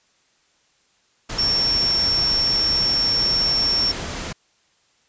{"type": "tone in noise", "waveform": "sine", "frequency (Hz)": 5460, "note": "F8", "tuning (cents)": -40, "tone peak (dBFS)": -17, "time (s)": [1.38, 3.92], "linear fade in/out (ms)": 10, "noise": "pink", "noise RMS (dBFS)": -29, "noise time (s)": [1.29, 4.33], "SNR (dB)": 9, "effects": ["white hiss -62 dBFS RMS until 5.08 s", "resampled to 16000 Hz"]}